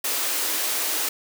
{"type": "high-pass noise", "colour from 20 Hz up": "white", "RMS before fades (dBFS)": -25, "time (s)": [0.04, 1.09], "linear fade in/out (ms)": 5, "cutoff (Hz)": 260, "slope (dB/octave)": 96, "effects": []}